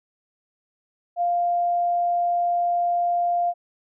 sine tone, 698.5 Hz, F5, in tune, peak -19 dBFS, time 1.16-3.54 s, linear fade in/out 50 ms, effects none

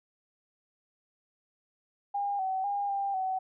sine tone with pitch steps, 807 / 759 / 808 / 794 / 755 Hz, G#5 / F#5 / G#5 / G5 / F#5, -50 / +44 / -48 / +22 / +35 cents, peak -28 dBFS, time 2.14-3.39 s, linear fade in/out 10 ms, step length 250 ms, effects none

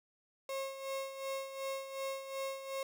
35% pulse tone with tremolo, 540 Hz, C#5, 45 cents flat, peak -34 dBFS, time 0.49-2.83 s, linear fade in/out 2 ms, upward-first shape sine, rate 2.7 Hz, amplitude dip 65%, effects none

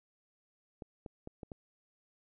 clicks, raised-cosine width 2 ms, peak -30 dBFS, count 5, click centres 0.822 / 1.062 / 1.274 / 1.432 / 1.518 s, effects none

